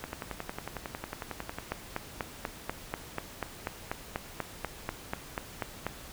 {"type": "two click trains", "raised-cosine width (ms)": 0.5, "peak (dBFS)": [-16, -20], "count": [18, 18], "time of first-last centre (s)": [[1.72, 5.866], [0.04, 1.585]], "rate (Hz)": [4.1, 11], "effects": ["pink hiss -47 dBFS RMS until 6.12 s"]}